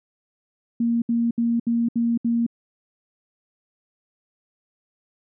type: tone bursts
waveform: sine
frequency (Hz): 233.7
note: A#3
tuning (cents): +5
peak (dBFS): -18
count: 6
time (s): 0.8-2.465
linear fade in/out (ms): 5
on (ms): 220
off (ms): 69
effects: none